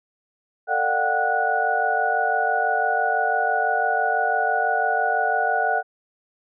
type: tone cluster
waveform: sine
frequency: 449.4 / 600 / 716 / 762 / 1467 Hz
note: A4 / D5 / F5 / G5 / F#6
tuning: +37 / +37 / +43 / -49 / -15 cents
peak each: -29 / -29 / -24 / -23 / -24 dBFS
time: 0.67-5.83 s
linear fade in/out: 50 ms
effects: none